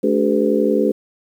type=harmonic tone with a mistuned harmonic; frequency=71.8 Hz; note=D2; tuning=39 cents flat; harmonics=3 / 4 / 5 / 6 / 7; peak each=-20 / -20 / -20 / -20 / -20 dBFS; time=0.03-0.92 s; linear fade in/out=10 ms; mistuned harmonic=5; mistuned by=+98 cents; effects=8-bit